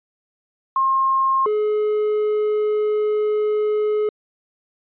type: tone pair in turn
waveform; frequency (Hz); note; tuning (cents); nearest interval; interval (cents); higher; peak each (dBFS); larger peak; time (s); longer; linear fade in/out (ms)
sine / triangle; 1068 / 423.8; C6 / G#4; +35 / +35; octave + major third; 1600; first; -15; neither; 0.76-1.46 / 1.46-4.09; second; 2
effects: resampled to 8000 Hz